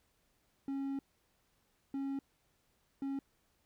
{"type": "tone bursts at uneven times", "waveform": "triangle", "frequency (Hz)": 274, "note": "C#4", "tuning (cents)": -20, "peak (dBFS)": -33, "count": 3, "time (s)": [[0.68, 0.99], [1.94, 2.19], [3.02, 3.19]], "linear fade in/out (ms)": 2, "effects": ["pink hiss -75 dBFS RMS until 3.65 s"]}